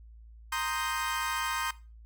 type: chord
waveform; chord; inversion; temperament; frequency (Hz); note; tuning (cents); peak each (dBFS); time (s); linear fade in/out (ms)
30% pulse; C minor seventh; third; equal; 932.3 / 1046.5 / 1244.5 / 1568; Bb5 / C6 / Eb6 / G6; 0 / 0 / 0 / 0; -33; 0.52-1.71; 5
effects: noise-tail reverb RT60 0.3 s tail -18 dB re dry + added 56 Hz sine -48 dBFS peak until 2.05 s